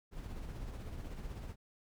brown noise with tremolo, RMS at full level -42 dBFS, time 0.11-1.56 s, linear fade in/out 50 ms, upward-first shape sine, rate 16 Hz, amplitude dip 40%, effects none

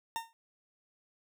40% pulse tone with exponential decay, 913 Hz, A#5, 36 cents flat, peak -29 dBFS, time 0.16-0.33 s, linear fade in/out 0 ms, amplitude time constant 35 ms, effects none

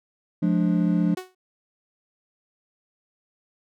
triangle chord, D diminished, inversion first, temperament just, 176.2 / 211.4 / 293.7 Hz, F3 / Ab3 / D4, +16 / +31 / 0 cents, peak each -19 / -23 / -23 dBFS, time 0.42-1.15 s, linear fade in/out 10 ms
sawtooth tone with exponential decay, 370 Hz, F#4, in tune, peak -24 dBFS, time 1.17-1.35 s, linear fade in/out 5 ms, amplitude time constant 37 ms
effects none

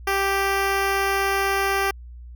10% pulse tone with notch filter, 392 Hz, G4, in tune, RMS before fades -22 dBFS, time 0.07-1.91 s, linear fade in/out 5 ms, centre 7500 Hz, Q 1.4, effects added 60 Hz sine -37 dBFS peak until 2.35 s

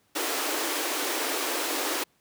pink high-pass noise, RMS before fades -29 dBFS, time 0.15-2.04 s, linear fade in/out 10 ms, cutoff 270 Hz, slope 96 dB/octave, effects pink hiss -67 dBFS RMS until 2.2 s + high-pass 80 Hz 12 dB/octave

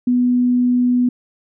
sine tone, 246.9 Hz, B3, in tune, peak -12 dBFS, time 0.07-1.09 s, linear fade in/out 5 ms, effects none

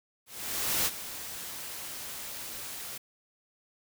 white noise with ADSR envelope, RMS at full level -27 dBFS, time 0.26-2.98 s, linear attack 600 ms, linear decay 39 ms, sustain -13 dB, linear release 7 ms, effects none

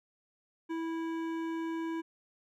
triangle tone with hard clipping, 327.9 Hz, E4, 9 cents flat, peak -35 dBFS, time 0.69-2.02 s, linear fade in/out 20 ms, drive 17 dB, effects none

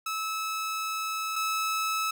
sawtooth tone pair in turn, 1300 / 1300 Hz, E6 / E6, -24 / -24 cents, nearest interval unison, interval 0 cents, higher neither, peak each -26 / -23 dBFS, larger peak second, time 0.06-1.36 / 1.36-2.11 s, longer first, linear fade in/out 5 ms, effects none

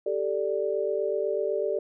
sine chord, G suspended second, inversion none, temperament equal, 392 / 440 / 587.3 Hz, G4 / A4 / D5, 0 / 0 / 0 cents, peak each -29 dBFS, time 0.06-1.79 s, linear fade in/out 5 ms, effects none

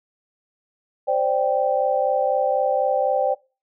sine chord, C suspended second, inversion none, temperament equal, 523.3 / 587.3 / 784 Hz, C5 / D5 / G5, 0 / 0 / 0 cents, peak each -22 dBFS, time 1.07-3.35 s, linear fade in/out 20 ms, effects noise-tail reverb RT60 0.3 s tail -22 dB re dry

